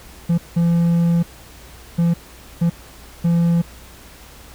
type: tone bursts at uneven times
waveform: triangle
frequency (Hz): 169.8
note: F3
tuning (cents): -48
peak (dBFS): -11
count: 5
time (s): 0.29-0.38 / 0.56-1.23 / 1.98-2.14 / 2.61-2.7 / 3.24-3.62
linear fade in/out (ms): 10
effects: added 60 Hz sine -44 dBFS peak until 4.54 s + pink hiss -43 dBFS RMS until 4.54 s